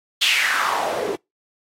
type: noise with band-pass filter sweep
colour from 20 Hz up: white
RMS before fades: -21 dBFS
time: 0.21-1.16 s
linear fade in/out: 10 ms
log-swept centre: 3300 to 350 Hz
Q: 3.8
effects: noise-tail reverb RT60 0.2 s tail -26 dB re dry + AAC 48 kbps